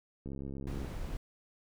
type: click train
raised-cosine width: 3 ms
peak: -29 dBFS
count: 41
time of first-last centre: 0.26-0.847 s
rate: 68.2 Hz
type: noise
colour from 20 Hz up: brown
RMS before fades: -39 dBFS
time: 0.67-1.17 s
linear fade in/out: 2 ms
effects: none